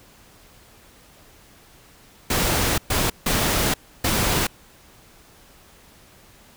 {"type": "noise bursts at uneven times", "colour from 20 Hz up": "pink", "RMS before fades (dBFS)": -21, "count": 4, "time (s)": [[2.3, 2.78], [2.9, 3.1], [3.26, 3.74], [4.04, 4.47]], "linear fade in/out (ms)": 5, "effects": ["pink hiss -51 dBFS RMS until 6.56 s"]}